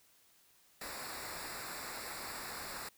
pink noise with comb filter, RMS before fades -44 dBFS, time 0.81-2.89 s, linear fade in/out 5 ms, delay 0.32 ms, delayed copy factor -0.8, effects white hiss -67 dBFS RMS until 2.97 s

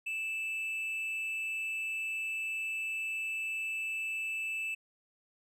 triangle tone with amplitude modulation, 2637 Hz, E7, in tune, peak -30 dBFS, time 0.06-4.75 s, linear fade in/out 10 ms, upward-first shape sine, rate 258 Hz, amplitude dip 35%, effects none

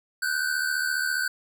square tone pair together, 1478.2 / 1553 Hz, F#6 / G6, -2 / -17 cents, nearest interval minor second, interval 85 cents, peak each -28 dBFS, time 0.22-1.28 s, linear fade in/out 5 ms, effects none

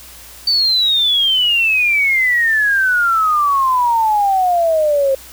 sine exponential sweep, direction down, 4600 to 530 Hz, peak -11 dBFS, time 0.47-5.15 s, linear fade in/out 5 ms, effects added 60 Hz sine -44 dBFS peak until 5.32 s + white hiss -38 dBFS RMS until 5.32 s

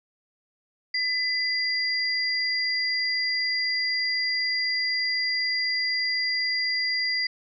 sine tone pair together, 2011 / 4783 Hz, B6 / D8, +31 / +31 cents, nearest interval octave + minor third, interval 1500 cents, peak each -26 dBFS, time 0.94-7.27 s, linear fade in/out 5 ms, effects none

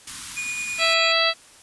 white band-stop noise, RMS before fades -34 dBFS, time 0.07-0.94 s, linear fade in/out 5 ms, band 300 to 970 Hz, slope 48 dB/octave
square tone with tremolo, 2450 Hz, D#7, 27 cents flat, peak -26 dBFS, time 0.36-1.13 s, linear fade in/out 20 ms, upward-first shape triangle, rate 9.2 Hz, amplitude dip 35%
harmonic tone, 659.3 Hz, E5, in tune, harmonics 1 / 2 / 3 / 4 / 5 / 6 / 7, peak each -25 / -25 / -25 / -25 / -25 / -25 / -25 dBFS, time 0.78-1.34 s, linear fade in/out 50 ms
effects white hiss -49 dBFS RMS until 1.62 s + resampled to 24000 Hz

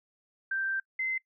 sine tone pair in turn, 1568 / 2063 Hz, G6 / C7, 0 / -25 cents, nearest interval perfect fourth, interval 475 cents, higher second, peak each -28 dBFS, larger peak neither, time 0.51-0.8 / 0.99-1.18 s, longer first, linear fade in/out 5 ms, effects noise-tail reverb RT60 0.1 s tail -23 dB re dry

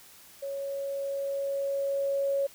sine tone with level ramp, 554.4 Hz, C#5, in tune, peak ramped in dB -32 to -24 dBFS, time 0.42-2.47 s, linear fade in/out 10 ms, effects white hiss -53 dBFS RMS until 2.54 s

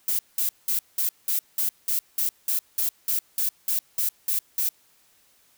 violet noise bursts, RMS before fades -24 dBFS, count 16, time 0.08-4.69 s, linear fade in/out 2 ms, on 110 ms, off 190 ms, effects white hiss -61 dBFS RMS until 5.57 s

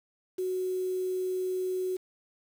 sine tone with quantisation, 370 Hz, F#4, in tune, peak -28 dBFS, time 0.38-1.97 s, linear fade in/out 10 ms, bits 8, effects none

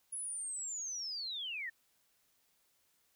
sine linear sweep, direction down, 10480 to 1760 Hz, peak -38 dBFS, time 0.12-1.7 s, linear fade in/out 10 ms, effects white hiss -74 dBFS RMS until 3.15 s

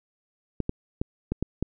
clicks, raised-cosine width 3 ms, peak -13 dBFS, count 6, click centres 0.603 / 0.694 / 1.015 / 1.32 / 1.426 / 1.626 s, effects none

